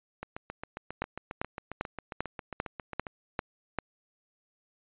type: two click trains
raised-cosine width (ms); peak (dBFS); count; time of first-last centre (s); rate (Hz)
0.5; -14 / -22; 8 / 22; 1.02-3.787 / 0.23-3.068; 2.53 / 7.4
effects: resampled to 8000 Hz